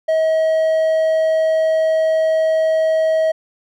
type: tone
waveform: triangle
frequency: 638 Hz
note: D#5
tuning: 43 cents sharp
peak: -11 dBFS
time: 0.08-3.32 s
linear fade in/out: 10 ms
effects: none